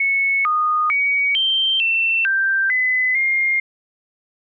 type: tone with pitch steps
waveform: sine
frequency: 2204 / 1232 / 2254 / 3137 / 2687 / 1571 / 2017 / 2123 Hz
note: C#7 / D#6 / C#7 / G7 / E7 / G6 / B6 / C7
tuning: -11 / -17 / +28 / +1 / +33 / +3 / +36 / +25 cents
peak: -15 dBFS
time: 0-3.6 s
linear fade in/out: 5 ms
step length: 450 ms
effects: none